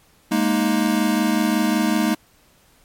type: chord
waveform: square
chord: Ab suspended second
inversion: none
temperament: equal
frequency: 207.7 / 233.1 / 311.1 Hz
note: Ab3 / Bb3 / Eb4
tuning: 0 / 0 / 0 cents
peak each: -22 dBFS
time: 0.31-2.15 s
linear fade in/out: 10 ms
effects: pink hiss -56 dBFS RMS until 2.84 s + MP3 64 kbps